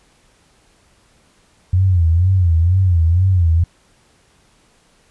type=tone with vibrato; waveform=sine; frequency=88.1 Hz; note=F2; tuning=16 cents sharp; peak=-10 dBFS; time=1.73-3.64 s; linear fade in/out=5 ms; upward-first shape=sine; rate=2.1 Hz; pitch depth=140 cents each way; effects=pink hiss -55 dBFS RMS until 5.1 s + resampled to 24000 Hz